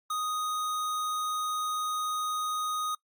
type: tone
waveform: square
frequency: 1244.5 Hz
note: D#6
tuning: in tune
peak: -30 dBFS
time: 0.1-2.95 s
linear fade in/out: 5 ms
effects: noise-tail reverb RT60 0.1 s tail -23 dB re dry + Opus 48 kbps